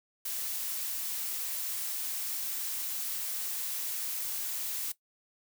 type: noise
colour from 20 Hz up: blue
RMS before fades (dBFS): -35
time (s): 0.25-4.92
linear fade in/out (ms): 5
effects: noise-tail reverb RT60 0.1 s tail -17 dB re dry